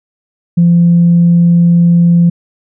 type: tone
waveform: sine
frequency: 171.5 Hz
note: F3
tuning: 31 cents flat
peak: -3 dBFS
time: 0.57-2.3 s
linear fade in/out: 10 ms
effects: tanh soft clip ceiling 0 dBFS